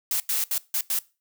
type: noise bursts at uneven times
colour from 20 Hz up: blue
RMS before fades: -25 dBFS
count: 5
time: 0.11-0.2 / 0.29-0.44 / 0.51-0.58 / 0.74-0.81 / 0.9-0.99 s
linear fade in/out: 2 ms
effects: noise-tail reverb RT60 0.3 s tail -21 dB re dry